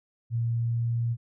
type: tone with pitch glide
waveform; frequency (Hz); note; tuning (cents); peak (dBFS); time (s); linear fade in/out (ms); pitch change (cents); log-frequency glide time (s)
sine; 116.54 to 117.35; A#2 to A#2; 0 to +12; -24; 0.3-1.17; 50; +12; 0.47-0.98
effects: none